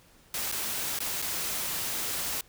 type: noise with dropouts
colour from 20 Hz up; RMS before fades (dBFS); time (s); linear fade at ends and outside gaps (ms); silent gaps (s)
white; -32; 0.34-2.41; 2; 0.516-0.523 / 0.99-1.003 / 1.219-1.223
effects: pink hiss -59 dBFS RMS until 2.48 s